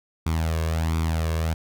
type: tone with flanger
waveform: sawtooth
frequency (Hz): 80.9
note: E2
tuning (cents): -32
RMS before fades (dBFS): -24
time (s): 0.26-1.54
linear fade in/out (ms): 5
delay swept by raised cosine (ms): 0.85 to 1.84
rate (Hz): 1.4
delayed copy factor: +0.65
effects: none